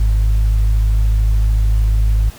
sine tone pair together, 51.46 / 104.9 Hz, G#1 / G#2, -15 / +18 cents, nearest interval octave, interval 1233 cents, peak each -10 / -20 dBFS, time 0-2.3 s, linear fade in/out 5 ms, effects tanh soft clip ceiling -4 dBFS + pink hiss -39 dBFS RMS until 2.38 s

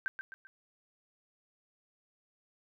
sine tone with echo, 1561 Hz, G6, 8 cents flat, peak -30 dBFS, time 0.06-0.08 s, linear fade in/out 0 ms, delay 130 ms, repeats 3, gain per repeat -7 dB, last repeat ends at 0.47 s, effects none

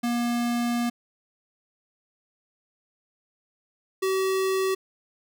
square tone pair in turn, 238.5 / 381.2 Hz, A#3 / G4, +40 / -48 cents, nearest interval minor sixth, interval 812 cents, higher second, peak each -24 / -23 dBFS, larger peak second, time 0.03-0.9 / 4.02-4.75 s, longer first, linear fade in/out 10 ms, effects none

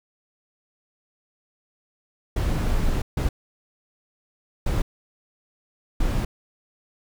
brown noise bursts at uneven times, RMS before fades -22 dBFS, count 4, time 2.36-3.02 / 3.17-3.29 / 4.66-4.82 / 6-6.25 s, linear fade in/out 5 ms, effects none

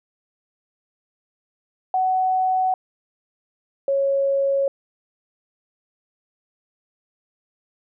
sine tone pair in turn, 748 / 550.9 Hz, F#5 / C#5, +19 / -11 cents, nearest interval perfect fourth, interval 530 cents, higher first, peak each -17 dBFS, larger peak neither, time 1.94-2.74 / 3.88-4.68 s, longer neither, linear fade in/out 2 ms, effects none

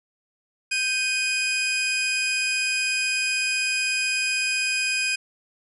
sawtooth tone pair together, 1568 / 2489 Hz, G6 / D#7, 0 / 0 cents, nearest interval minor sixth, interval 800 cents, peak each -27 / -19 dBFS, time 0.71-5.16 s, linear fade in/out 10 ms, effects resampled to 24000 Hz

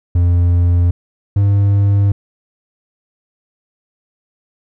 triangle tone pair in turn, 87.31 / 100.28 Hz, F2 / G2, 0 / +40 cents, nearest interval major second, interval 240 cents, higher second, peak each -7 dBFS, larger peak neither, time 0.15-0.91 / 1.36-2.12 s, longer neither, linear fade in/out 5 ms, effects none

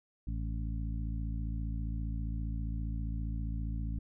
harmonic tone with a mistuned harmonic, 55 Hz, A1, in tune, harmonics 1 / 2 / 3 / 4 / 5, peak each -34 / -40 / -44 / -46 / -48 dBFS, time 0.27-3.99 s, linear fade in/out 5 ms, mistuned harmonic 5, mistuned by +46 cents, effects none

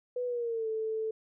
sine tone with pitch glide, 494.2 to 440.3 Hz, B4 to A4, +1 to +1 cents, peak -30 dBFS, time 0.16-1.11 s, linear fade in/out 5 ms, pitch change -200 cents, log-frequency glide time 0.26-0.68 s, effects none

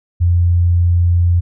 sine tone, 87 Hz, F2, 6 cents flat, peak -9 dBFS, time 0.2-1.41 s, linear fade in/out 20 ms, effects none

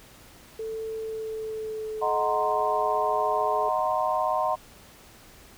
sine tone with pitch glide, 443.3 to 428.2 Hz, A4 to A4, +13 to -47 cents, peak -30 dBFS, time 0.59-3.69 s, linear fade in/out 5 ms, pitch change -60 cents, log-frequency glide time 0.92-2.58 s
sine chord, C half-diminished seventh, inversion first, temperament equal, 622.3 / 740 / 932.3 / 1046.5 Hz, Eb5 / Gb5 / Bb5 / C6, 0 / 0 / 0 / 0 cents, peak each -28 / -28 / -29 / -28 dBFS, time 2.01-4.56 s, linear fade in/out 20 ms
effects pink hiss -51 dBFS RMS until 5.57 s

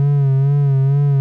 triangle tone with vibrato, 138.9 Hz, C#3, 4 cents sharp, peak -9 dBFS, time 0-1.2 s, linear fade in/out 0 ms, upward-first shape sine, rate 2.2 Hz, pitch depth 57 cents each way, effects none

